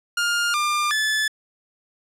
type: tone with pitch steps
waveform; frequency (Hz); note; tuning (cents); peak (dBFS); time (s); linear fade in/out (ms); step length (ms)
sawtooth; 1411 / 1197 / 1734; F6 / D6 / A6; +17 / +33 / -26; -16; 0.17-1.28; 5; 370
effects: low-pass 10000 Hz 12 dB/octave